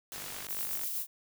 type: noise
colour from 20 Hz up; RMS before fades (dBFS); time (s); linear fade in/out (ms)
white; -42; 0.12-0.47; 0
type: click train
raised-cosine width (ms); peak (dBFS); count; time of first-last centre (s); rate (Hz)
0.3; -28; 34; 0.16-0.835; 48.9
type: noise with tremolo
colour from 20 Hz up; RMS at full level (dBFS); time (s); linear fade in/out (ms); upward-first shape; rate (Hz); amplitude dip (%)
violet; -34; 0.47-1.07; 50; sine; 8.4; 30
effects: none